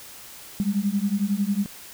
sine beating tone pair, 196 / 207 Hz, G3 / G#3, 0 / -5 cents, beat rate 11 Hz, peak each -24 dBFS, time 0.6-1.66 s, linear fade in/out 0 ms, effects white hiss -43 dBFS RMS until 1.93 s

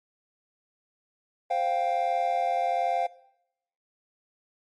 triangle chord, C suspended fourth, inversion none, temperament equal with one note detuned, 523.3 / 702.9 / 784 Hz, C5 / F5 / G5, 0 / +11 / 0 cents, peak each -30 / -24 / -27 dBFS, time 1.5-3.07 s, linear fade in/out 10 ms, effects noise-tail reverb RT60 0.8 s tail -20 dB re dry + MP3 48 kbps

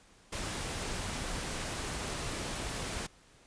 pink noise, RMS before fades -37 dBFS, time 0.32-3.07 s, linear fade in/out 10 ms, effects pink hiss -61 dBFS RMS until 3.46 s + resampled to 22050 Hz

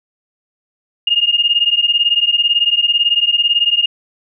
sine beating tone pair, 2830 / 2848 Hz, F7 / F7, +22 / +33 cents, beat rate 18 Hz, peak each -14 dBFS, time 1.07-3.86 s, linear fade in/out 5 ms, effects none

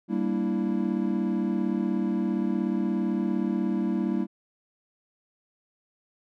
triangle chord, E half-diminished seventh, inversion first, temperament equal, 196 / 233.1 / 293.7 / 329.6 Hz, G3 / Bb3 / D4 / E4, 0 / 0 / 0 / 0 cents, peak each -26 / -27 / -31 / -28 dBFS, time 0.08-4.27 s, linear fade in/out 50 ms, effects none

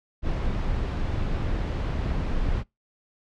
brown noise, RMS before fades -26 dBFS, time 0.22-2.64 s, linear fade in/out 50 ms, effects noise-tail reverb RT60 0.2 s tail -25 dB re dry + low-pass 4000 Hz 12 dB/octave

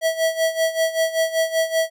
square tone with tremolo, 650 Hz, E5, 24 cents flat, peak -16 dBFS, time 0.01-1.9 s, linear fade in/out 50 ms, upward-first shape sine, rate 5.2 Hz, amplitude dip 80%, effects none

